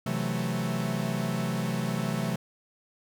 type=chord; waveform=45% pulse; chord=F# half-diminished seventh; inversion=second; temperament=equal; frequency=130.81 / 164.81 / 185 / 220 Hz; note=C3 / E3 / F#3 / A3; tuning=0 / 0 / 0 / 0 cents; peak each=-33 dBFS; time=0.06-2.36 s; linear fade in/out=5 ms; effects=none